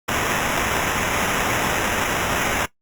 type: noise with sample-and-hold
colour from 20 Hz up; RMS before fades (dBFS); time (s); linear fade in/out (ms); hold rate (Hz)
white; -22; 0.08-2.66; 10; 4410
effects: noise-tail reverb RT60 0.1 s tail -17 dB re dry + Opus 48 kbps